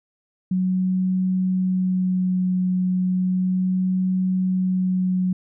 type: tone with vibrato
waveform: sine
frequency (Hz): 184.6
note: F#3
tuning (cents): -4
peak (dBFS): -18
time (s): 0.51-5.33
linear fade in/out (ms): 5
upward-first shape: sine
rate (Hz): 0.34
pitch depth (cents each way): 11
effects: none